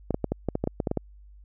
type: clicks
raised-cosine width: 2 ms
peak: -12 dBFS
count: 12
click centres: 0.107 / 0.144 / 0.243 / 0.32 / 0.487 / 0.554 / 0.64 / 0.674 / 0.802 / 0.872 / 0.914 / 0.973 s
effects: added 50 Hz sine -47 dBFS peak until 1.44 s